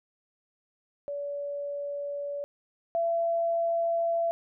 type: tone pair in turn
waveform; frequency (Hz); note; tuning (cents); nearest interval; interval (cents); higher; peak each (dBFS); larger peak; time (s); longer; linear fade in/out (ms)
sine; 572 / 673.4; D5 / E5; -46 / +37; minor third; 283; second; -31 / -24; second; 1.08-2.44 / 2.95-4.31; neither; 0
effects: none